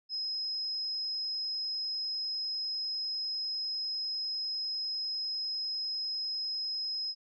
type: tone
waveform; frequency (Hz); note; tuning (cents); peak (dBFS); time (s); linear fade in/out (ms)
sine; 5110; D#8; +45; -32; 0.09-7.15; 50
effects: none